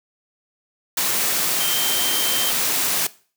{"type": "tone in noise", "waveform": "sine", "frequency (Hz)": 3136, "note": "G7", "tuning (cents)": 0, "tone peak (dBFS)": -25, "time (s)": [1.6, 2.51], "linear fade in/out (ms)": 5, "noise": "white", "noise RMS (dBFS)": -21, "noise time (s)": [0.97, 3.07], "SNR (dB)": -7, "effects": ["noise-tail reverb RT60 0.4 s tail -19 dB re dry", "high-pass 150 Hz 12 dB/octave"]}